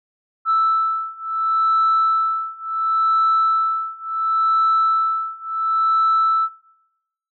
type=beating tone pair; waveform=sine; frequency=1318.5 / 1319.21 Hz; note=E6 / E6; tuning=0 / +1 cents; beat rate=0.71 Hz; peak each=-19 / -18 dBFS; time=0.45-6.49 s; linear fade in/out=50 ms; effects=noise-tail reverb RT60 0.9 s tail -22 dB re dry + tanh soft clip ceiling -10 dBFS